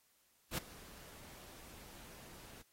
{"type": "noise with ADSR envelope", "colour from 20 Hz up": "pink", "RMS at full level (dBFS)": -36, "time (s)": [0.51, 2.62], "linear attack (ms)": 67, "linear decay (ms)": 12, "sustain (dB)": -20, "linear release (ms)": 6, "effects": ["white hiss -73 dBFS RMS until 2.72 s", "AAC 48 kbps"]}